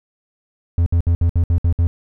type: tone bursts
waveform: triangle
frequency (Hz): 85.1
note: F2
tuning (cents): -44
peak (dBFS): -10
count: 8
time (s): 0.78-1.87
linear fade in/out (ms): 0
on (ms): 82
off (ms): 62
effects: none